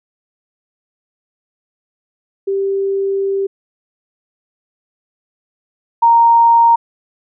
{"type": "tone pair in turn", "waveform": "sine", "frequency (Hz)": [392, 929.6], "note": ["G4", "A#5"], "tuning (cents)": [0, -5], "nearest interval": "octave + minor third", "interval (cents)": 1495, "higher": "second", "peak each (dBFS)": [-14, -6], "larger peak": "second", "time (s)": [[2.47, 3.47], [6.02, 6.76]], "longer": "first", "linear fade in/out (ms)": 10, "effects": []}